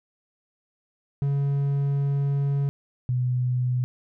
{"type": "tone pair in turn", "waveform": ["triangle", "sine"], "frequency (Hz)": [140.4, 125.08], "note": ["C#3", "B2"], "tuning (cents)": [22, 22], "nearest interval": "major second", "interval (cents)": 200, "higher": "first", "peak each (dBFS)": [-19, -21], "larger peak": "first", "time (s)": [[1.22, 2.69], [3.09, 3.84]], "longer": "first", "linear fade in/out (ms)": 0, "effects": []}